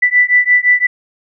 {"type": "beating tone pair", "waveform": "sine", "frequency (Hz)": [1975.5, 1981.3], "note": ["B6", "B6"], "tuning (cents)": [0, 5], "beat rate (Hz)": 5.8, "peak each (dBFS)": -11, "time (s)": [0.02, 0.87], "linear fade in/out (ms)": 10, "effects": []}